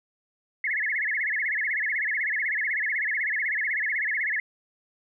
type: tone with vibrato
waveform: sine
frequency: 1924 Hz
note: B6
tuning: 46 cents flat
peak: -24 dBFS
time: 0.64-4.4 s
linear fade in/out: 2 ms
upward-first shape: sine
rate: 16 Hz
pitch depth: 230 cents each way
effects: none